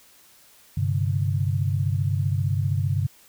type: chord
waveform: sine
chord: G suspended fourth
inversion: none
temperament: equal with one note detuned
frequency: 98 / 130.81 / 146.16 Hz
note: G2 / C3 / D3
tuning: 0 / 0 / -8 cents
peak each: -23 / -26 / -27 dBFS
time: 0.77-3.07 s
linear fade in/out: 5 ms
effects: white hiss -54 dBFS RMS until 3.28 s